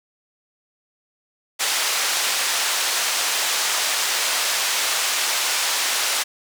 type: band-pass noise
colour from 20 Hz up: white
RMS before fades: -22 dBFS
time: 1.59-6.24 s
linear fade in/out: 20 ms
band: 670 to 7100 Hz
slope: 12 dB/octave
effects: none